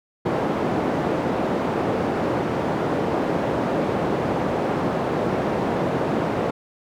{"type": "band-pass noise", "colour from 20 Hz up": "white", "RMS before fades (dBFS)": -23, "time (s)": [0.25, 6.51], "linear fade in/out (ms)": 10, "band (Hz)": [130, 600], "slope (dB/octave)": 12, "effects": []}